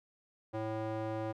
square tone with band-pass filter, 110 Hz, A2, in tune, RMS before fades -37 dBFS, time 0.53-1.33 s, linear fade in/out 20 ms, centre 560 Hz, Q 1.2, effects none

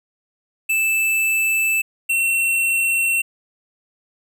square tone pair in turn, 2637 / 2714 Hz, E7 / E7, 0 / +50 cents, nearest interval unison, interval 50 cents, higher second, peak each -17 / -17 dBFS, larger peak neither, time 0.69-1.82 / 2.09-3.22 s, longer neither, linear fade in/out 10 ms, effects none

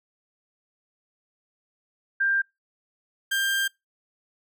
sine / 30% pulse tone pair in turn, 1589 / 1589 Hz, G6 / G6, +23 / +23 cents, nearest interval unison, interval 0 cents, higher neither, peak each -20 dBFS, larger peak neither, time 2.2-2.42 / 3.31-3.68 s, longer second, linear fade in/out 10 ms, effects noise-tail reverb RT60 0.2 s tail -25 dB re dry

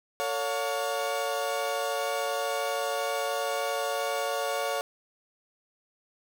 30% pulse tone cluster, 449.2 / 562 / 715 Hz, A4 / C#5 / F5, +36 / +24 / +41 cents, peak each -32 / -28 / -30 dBFS, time 0.2-4.81 s, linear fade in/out 0 ms, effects none

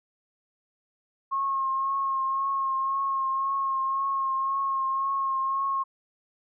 sine tone with vibrato, 1080 Hz, C#6, 45 cents flat, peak -24 dBFS, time 1.31-5.84 s, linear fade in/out 20 ms, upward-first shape triangle, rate 1.9 Hz, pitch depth 26 cents each way, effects none

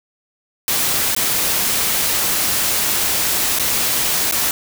white noise with dropouts, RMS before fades -18 dBFS, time 0.68-4.51 s, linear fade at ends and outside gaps 1 ms, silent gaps 1.149-1.164 / 3.588-3.596 / 4.312-4.323 s, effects none

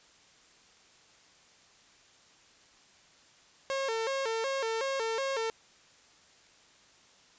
sawtooth tone with vibrato, 493.9 Hz, B4, in tune, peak -26 dBFS, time 3.7-5.5 s, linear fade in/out 0 ms, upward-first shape square, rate 2.7 Hz, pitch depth 160 cents each way, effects white hiss -60 dBFS RMS until 7.38 s + resampled to 16000 Hz

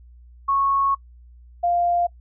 sine tone pair in turn, 1102 / 697.8 Hz, C#6 / F5, -11 / -2 cents, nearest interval minor sixth, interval 791 cents, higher first, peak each -17 dBFS, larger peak neither, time 0.48-0.95 / 1.63-2.07 s, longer first, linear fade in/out 10 ms, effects noise-tail reverb RT60 0.1 s tail -23 dB re dry + added 60 Hz sine -44 dBFS peak until 2.2 s

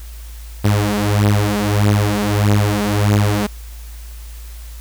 sawtooth beating tone pair, 102.6 / 104.2 Hz, G#2 / G#2, -21 / +6 cents, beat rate 1.6 Hz, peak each -12 dBFS, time 0.64-3.47 s, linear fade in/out 10 ms, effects added 56 Hz sine -30 dBFS peak until 4.8 s + white hiss -43 dBFS RMS until 4.8 s

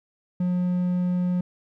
triangle tone, 179.4 Hz, F3, 47 cents sharp, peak -19 dBFS, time 0.4-1.41 s, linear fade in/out 5 ms, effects none

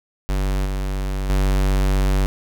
square tone with level steps, 48 Hz, G1, 36 cents flat, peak -19 / -22 / -16 dBFS, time 0.29-2.26 s, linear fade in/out 0 ms, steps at 0.65 / 1.29 s, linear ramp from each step 10 ms, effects none

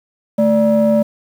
triangle ring-modulated tone, 182.9 Hz, F#3, 20 cents flat, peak -5 dBFS, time 0.38-1.03 s, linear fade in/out 10 ms, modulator 403 Hz, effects 7-bit

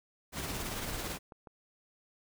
pink noise with tremolo, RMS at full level -36 dBFS, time 0.32-1.19 s, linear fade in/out 50 ms, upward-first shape triangle, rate 18 Hz, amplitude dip 40%
click train, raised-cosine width 1 ms, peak -35 dBFS, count 7, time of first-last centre 0.57-1.472 s, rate 6.65 Hz
effects none

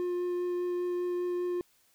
triangle tone with vibrato, 355.3 Hz, F4, 30 cents sharp, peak -27 dBFS, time 0-1.61 s, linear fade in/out 0 ms, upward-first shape triangle, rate 5 Hz, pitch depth 9 cents each way, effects white hiss -67 dBFS RMS until 1.94 s

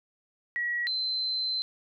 sine tone pair in turn, 1919 / 4080 Hz, A#6 / C8, +50 / -44 cents, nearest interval octave + minor second, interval 1306 cents, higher second, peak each -27 dBFS, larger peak neither, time 0.56-0.87 / 0.87-1.62 s, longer second, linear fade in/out 0 ms, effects none

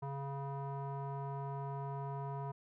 square tone with low-pass filter, 138.8 Hz, C#3, 3 cents sharp, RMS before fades -41 dBFS, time 0.02-2.52 s, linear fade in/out 10 ms, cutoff 950 Hz, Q 4.1, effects none

